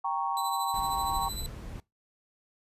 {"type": "chord", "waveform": "sine", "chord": "G diminished", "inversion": "none", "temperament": "equal with one note detuned", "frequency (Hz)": [786.3, 932.3, 1108.7], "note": ["G5", "Bb5", "Db6"], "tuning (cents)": [5, 0, 0], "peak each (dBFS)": -32, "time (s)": [0.04, 1.29], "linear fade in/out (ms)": 10}
{"type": "tone with tremolo", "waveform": "20% pulse", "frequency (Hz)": 4000, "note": "B7", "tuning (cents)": 21, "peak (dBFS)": -28, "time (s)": [0.37, 1.46], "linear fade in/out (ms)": 0, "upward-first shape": "sine", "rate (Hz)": 13, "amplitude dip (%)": 60}
{"type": "noise", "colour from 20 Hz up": "brown", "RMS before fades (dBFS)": -39, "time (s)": [0.74, 1.8], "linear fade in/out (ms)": 0}
{"effects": ["noise-tail reverb RT60 0.2 s tail -22 dB re dry", "resampled to 32000 Hz"]}